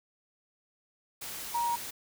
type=tone in noise; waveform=sine; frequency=945 Hz; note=A#5; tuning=23 cents sharp; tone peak=-27 dBFS; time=1.54-1.76 s; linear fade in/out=10 ms; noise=white; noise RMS=-40 dBFS; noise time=1.21-1.91 s; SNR=+10 dB; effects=none